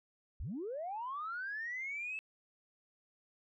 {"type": "linear sweep", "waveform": "sine", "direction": "up", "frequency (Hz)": [41.2, 2637], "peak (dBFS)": -37, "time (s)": [0.4, 2.19], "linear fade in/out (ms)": 0, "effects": ["tanh soft clip ceiling -33 dBFS"]}